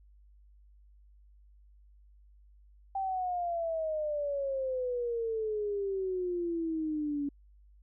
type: exponential sweep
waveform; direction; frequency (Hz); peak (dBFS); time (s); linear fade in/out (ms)
sine; down; 784 to 282; -30; 2.95-7.29; 5
effects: added 50 Hz sine -56 dBFS peak until 7.82 s